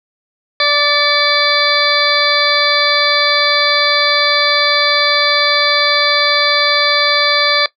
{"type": "harmonic tone with a mistuned harmonic", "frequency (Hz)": 585, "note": "D5", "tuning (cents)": -7, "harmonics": [1, 2, 3, 4, 6, 7, 8], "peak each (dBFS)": [-18, -18, -18, -18, -18, -18, -18], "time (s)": [0.6, 7.66], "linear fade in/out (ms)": 2, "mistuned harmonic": 4, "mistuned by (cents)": -43, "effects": ["noise-tail reverb RT60 0.1 s tail -18 dB re dry"]}